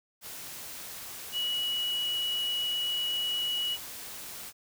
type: tone in noise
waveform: sine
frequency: 2923 Hz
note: F#7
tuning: 22 cents flat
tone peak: -28 dBFS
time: 1.32-3.78 s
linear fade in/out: 50 ms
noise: white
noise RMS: -42 dBFS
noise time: 0.21-4.53 s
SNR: +11 dB
effects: none